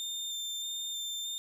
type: tone with vibrato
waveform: 30% pulse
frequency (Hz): 3600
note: A7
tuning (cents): +39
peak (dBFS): -32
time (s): 0-1.38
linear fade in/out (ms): 0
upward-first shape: square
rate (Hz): 1.6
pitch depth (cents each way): 9
effects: none